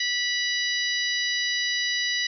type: harmonic tone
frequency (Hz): 980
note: B5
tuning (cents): -14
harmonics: 2 / 3 / 4 / 5 / 6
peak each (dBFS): -27 / -31 / -29 / -31 / -36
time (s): 0-2.27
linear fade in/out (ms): 5
effects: none